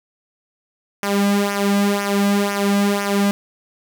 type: tone with flanger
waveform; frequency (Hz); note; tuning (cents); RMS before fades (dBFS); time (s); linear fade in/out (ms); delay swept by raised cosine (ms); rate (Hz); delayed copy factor
sawtooth; 201.4; G3; +47; -18; 1.03-3.31; 0; 0.24 to 2.24; 2; -0.7
effects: none